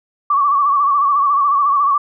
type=tone with vibrato; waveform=sine; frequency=1137 Hz; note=C#6; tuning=44 cents sharp; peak=-11 dBFS; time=0.3-1.98 s; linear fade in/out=5 ms; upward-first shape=sine; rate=14 Hz; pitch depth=69 cents each way; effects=none